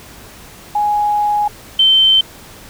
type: tone pair in turn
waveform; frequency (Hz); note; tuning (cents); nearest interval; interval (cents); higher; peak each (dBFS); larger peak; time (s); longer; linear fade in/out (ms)
sine; 832 / 3099; G#5 / G7; +3 / -21; octave + major seventh; 2276; second; -12 / -7; second; 0.75-1.48 / 1.79-2.21; first; 5
effects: pink hiss -38 dBFS RMS until 2.69 s